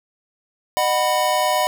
square chord, B major, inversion first, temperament equal with one note detuned, 611.2 / 740 / 987.8 Hz, D#5 / F#5 / B5, -31 / 0 / 0 cents, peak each -22 dBFS, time 0.77-1.67 s, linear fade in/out 0 ms, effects none

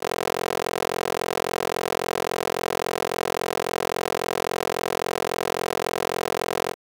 15% pulse tone with high-pass filter, 43.65 Hz, F1, in tune, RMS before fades -26 dBFS, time 0-6.75 s, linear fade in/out 50 ms, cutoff 490 Hz, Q 1.7, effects 8-bit

